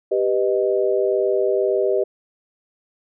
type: chord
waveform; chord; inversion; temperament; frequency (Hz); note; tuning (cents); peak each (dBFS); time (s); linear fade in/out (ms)
sine; G augmented; none; equal with one note detuned; 392 / 493.9 / 620.5; G4 / B4 / D#5; 0 / 0 / -5; -19 / -22 / -22; 0.11-2.04; 10
effects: none